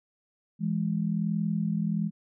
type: tone pair together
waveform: sine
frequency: 166.75 / 208 Hz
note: E3 / G#3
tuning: +20 / +3 cents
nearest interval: major third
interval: 383 cents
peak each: -28 dBFS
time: 0.59-2.11 s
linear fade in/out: 50 ms
effects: none